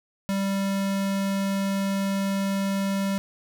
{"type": "tone", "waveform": "square", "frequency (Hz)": 196, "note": "G3", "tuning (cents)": 0, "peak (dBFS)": -24, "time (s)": [0.29, 3.18], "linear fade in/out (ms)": 0, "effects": []}